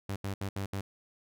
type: tone bursts at uneven times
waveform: sawtooth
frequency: 98.3 Hz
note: G2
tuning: 5 cents sharp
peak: -29 dBFS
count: 5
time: 0.09-0.16 / 0.24-0.34 / 0.41-0.49 / 0.56-0.66 / 0.73-0.81 s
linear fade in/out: 5 ms
effects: none